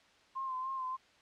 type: tone with vibrato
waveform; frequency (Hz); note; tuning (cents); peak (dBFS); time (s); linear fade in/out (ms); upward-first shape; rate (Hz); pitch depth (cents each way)
sine; 1046.5; C6; 0; -35; 0.35-0.97; 20; sine; 3.4; 40
effects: white hiss -64 dBFS RMS until 1.21 s + low-pass 4000 Hz 12 dB/octave